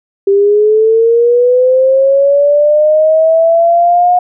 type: linear sweep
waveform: sine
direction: up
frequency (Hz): 392.5 to 722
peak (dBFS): -5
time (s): 0.27-4.19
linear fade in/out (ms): 5
effects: none